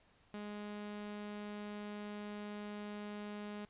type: tone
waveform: sawtooth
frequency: 207.7 Hz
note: G#3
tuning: in tune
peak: -39 dBFS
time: 0.34-3.65 s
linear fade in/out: 0 ms
effects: pink hiss -69 dBFS RMS until 3.69 s + resampled to 8000 Hz